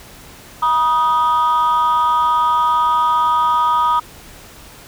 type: tone pair together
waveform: sine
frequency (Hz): 962 / 1244.5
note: B5 / D#6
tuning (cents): -46 / 0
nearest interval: major third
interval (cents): 446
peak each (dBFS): -13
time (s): 0.62-4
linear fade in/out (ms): 10
effects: tanh soft clip ceiling -9 dBFS + pink hiss -40 dBFS RMS until 4.87 s